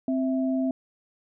sine tone pair together, 262 / 656.8 Hz, C4 / E5, +2 / -6 cents, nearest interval octave + major third, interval 1592 cents, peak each -23 / -31 dBFS, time 0.08-0.71 s, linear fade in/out 2 ms, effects none

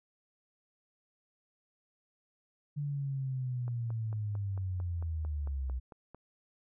sine linear sweep, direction down, 146.83 to 61.74 Hz, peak -32 dBFS, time 2.76-5.8 s, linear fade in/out 20 ms
click train, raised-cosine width 1 ms, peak -35 dBFS, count 12, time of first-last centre 3.68-6.146 s, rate 4.46 Hz
effects none

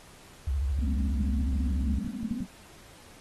sine tone with vibrato, 68.5 Hz, C#2, 20 cents flat, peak -25 dBFS, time 0.47-1.99 s, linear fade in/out 5 ms, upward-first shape sine, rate 14 Hz, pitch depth 190 cents each way
clicks, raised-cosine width 5 ms, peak -25 dBFS, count 11, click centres 0.79 / 1.205 / 1.415 / 1.532 / 1.836 / 1.941 / 2.047 / 2.078 / 2.231 / 2.311 / 2.406 s
white band-pass noise, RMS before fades -34 dBFS, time 0.8-2.47 s, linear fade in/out 50 ms, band 190 to 260 Hz, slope 96 dB/octave
effects pink hiss -53 dBFS RMS until 3.2 s + AAC 32 kbps

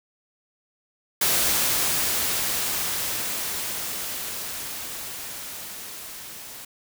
white noise with level ramp, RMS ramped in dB -21 to -40 dBFS, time 1.21-6.65 s, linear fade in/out 5 ms, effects none

